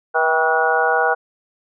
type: harmonic tone with a mistuned harmonic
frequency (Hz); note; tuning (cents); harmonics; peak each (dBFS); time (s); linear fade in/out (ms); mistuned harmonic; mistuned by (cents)
161.5; E3; -35; 3 / 4 / 5 / 6 / 7 / 8 / 9; -21 / -23 / -19 / -26 / -26 / -29 / -19; 0.14-1.15; 20; 5; -47
effects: none